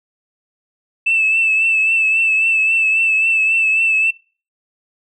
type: tone with vibrato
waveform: sine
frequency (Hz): 2637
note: E7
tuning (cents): 0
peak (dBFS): -11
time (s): 1.06-4.11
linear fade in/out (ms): 10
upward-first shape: triangle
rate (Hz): 3.7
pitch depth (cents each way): 41
effects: noise-tail reverb RT60 0.4 s tail -26 dB re dry + tanh soft clip ceiling -7 dBFS